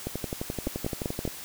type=two click trains; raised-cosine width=2 ms; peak=-15 / -17 dBFS; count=4 / 15; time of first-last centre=0.67-1.253 / 0.07-1.277 s; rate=5.15 / 11.6 Hz; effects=white hiss -41 dBFS RMS until 1.44 s